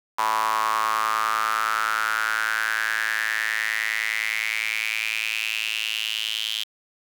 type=tone with high-pass filter sweep; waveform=sawtooth; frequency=109.8 Hz; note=A2; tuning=3 cents flat; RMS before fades=-25 dBFS; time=0.18-6.64 s; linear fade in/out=10 ms; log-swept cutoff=990 to 3200 Hz; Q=6.8; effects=8-bit